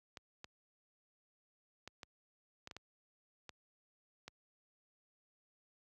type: clicks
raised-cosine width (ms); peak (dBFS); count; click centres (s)
0.2; -30; 9; 0.172 / 0.444 / 1.876 / 2.032 / 2.674 / 2.712 / 2.766 / 3.493 / 4.28
effects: high-pass 60 Hz 12 dB/octave